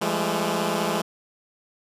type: tone cluster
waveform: 10% pulse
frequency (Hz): 169.9 / 201 / 215.8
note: F3 / G3 / A3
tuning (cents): -47 / +44 / -33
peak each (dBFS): -19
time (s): 0.01-1.02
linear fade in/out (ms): 10
effects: resampled to 32000 Hz